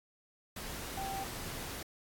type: tone in noise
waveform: sine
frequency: 778 Hz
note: G5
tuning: 13 cents flat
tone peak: -37 dBFS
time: 0.97-1.24 s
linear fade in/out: 5 ms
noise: pink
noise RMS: -42 dBFS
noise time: 0.56-1.83 s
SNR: +2 dB
effects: AAC 64 kbps